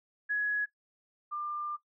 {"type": "tone pair in turn", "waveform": "sine", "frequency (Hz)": [1679, 1195.1], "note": ["G#6", "D6"], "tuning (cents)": [18, 30], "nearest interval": "tritone", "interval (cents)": 588, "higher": "first", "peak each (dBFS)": [-27, -33], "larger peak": "first", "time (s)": [[0.29, 0.66], [1.31, 1.77]], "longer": "second", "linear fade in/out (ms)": 20, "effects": ["noise-tail reverb RT60 0.1 s tail -19 dB re dry"]}